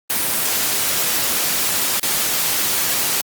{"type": "noise with dropouts", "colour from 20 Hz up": "white", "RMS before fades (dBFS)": -19, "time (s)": [0.1, 3.21], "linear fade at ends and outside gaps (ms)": 0, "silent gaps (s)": [1.996, 2.03], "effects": ["high-pass 100 Hz 12 dB/octave", "Opus 32 kbps"]}